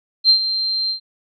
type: tone with ADSR envelope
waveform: sine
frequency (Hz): 4153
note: C8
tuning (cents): -14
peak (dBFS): -7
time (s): 0.24-1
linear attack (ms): 53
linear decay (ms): 94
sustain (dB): -11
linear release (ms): 100
effects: none